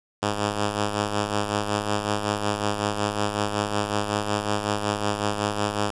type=tone with tremolo; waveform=5% pulse; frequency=103.83 Hz; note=G#2; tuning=in tune; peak=-10 dBFS; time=0.22-5.91 s; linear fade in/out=10 ms; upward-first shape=sine; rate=5.4 Hz; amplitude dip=55%; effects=resampled to 22050 Hz + 7-bit